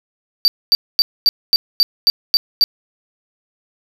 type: tone bursts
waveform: triangle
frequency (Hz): 4637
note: D8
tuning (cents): -23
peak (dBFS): -7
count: 9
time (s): 0.45-2.64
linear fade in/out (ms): 0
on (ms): 30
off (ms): 240
effects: none